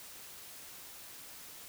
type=silence; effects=white hiss -50 dBFS RMS until 1.68 s